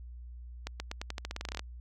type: accelerating click train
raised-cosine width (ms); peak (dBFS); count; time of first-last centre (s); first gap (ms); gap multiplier
0.2; -19; 16; 0.67-1.594; 130; 0.88
effects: added 60 Hz sine -43 dBFS peak until 1.8 s